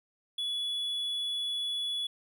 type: tone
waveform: triangle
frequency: 3407 Hz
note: G#7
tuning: 44 cents sharp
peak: -29 dBFS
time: 0.38-2.07 s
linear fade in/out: 5 ms
effects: none